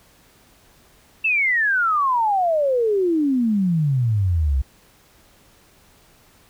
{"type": "exponential sweep", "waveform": "sine", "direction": "down", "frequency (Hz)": [2700, 63], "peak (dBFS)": -16, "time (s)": [1.24, 4.62], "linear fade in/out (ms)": 10, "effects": ["pink hiss -54 dBFS RMS until 6.49 s"]}